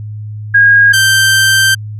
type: tone pair in turn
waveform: sine / sawtooth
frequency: 1634 / 1564.6 Hz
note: G#6 / G6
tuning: -29 / -4 cents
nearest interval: minor second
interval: 75 cents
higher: first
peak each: -3 dBFS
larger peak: neither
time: 0.54-0.93 / 0.93-1.75 s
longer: second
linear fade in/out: 10 ms
effects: added 106 Hz sine -21 dBFS peak until 1.99 s + resampled to 32000 Hz